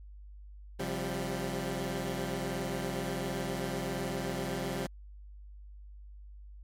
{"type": "chord", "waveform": "15% pulse", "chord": "C suspended fourth", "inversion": "none", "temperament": "equal with one note detuned", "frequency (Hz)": [133.25, 174.61, 196], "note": ["C3", "F3", "G3"], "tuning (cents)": [32, 0, 0], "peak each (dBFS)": -31, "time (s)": [0.79, 4.87], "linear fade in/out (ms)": 10, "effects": ["added 50 Hz sine -46 dBFS peak until 6.63 s", "MP3 64 kbps"]}